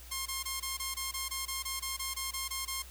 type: tone bursts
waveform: 5% pulse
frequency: 1066 Hz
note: C6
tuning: 32 cents sharp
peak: -22 dBFS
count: 16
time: 0.11-2.825 s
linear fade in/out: 10 ms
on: 150 ms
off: 21 ms
effects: added 60 Hz sine -49 dBFS peak until 2.9 s + white hiss -53 dBFS RMS until 2.9 s